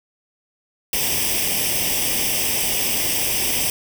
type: noise with comb filter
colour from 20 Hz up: white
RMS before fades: -21 dBFS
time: 0.93-3.7 s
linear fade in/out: 2 ms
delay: 0.36 ms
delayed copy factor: +0.8
effects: none